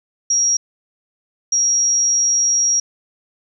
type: tone bursts at uneven times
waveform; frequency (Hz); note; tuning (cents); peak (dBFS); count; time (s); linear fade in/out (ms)
sine; 5660; F8; +22; -13; 2; 0.3-0.57 / 1.52-2.8; 5
effects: 9-bit